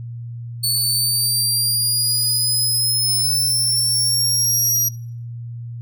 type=linear sweep; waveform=20% pulse; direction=up; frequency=4448 to 5750 Hz; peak=-11 dBFS; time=0.63-4.89 s; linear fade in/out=10 ms; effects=noise-tail reverb RT60 0.5 s tail -23 dB re dry + added 118 Hz sine -28 dBFS peak until 5.81 s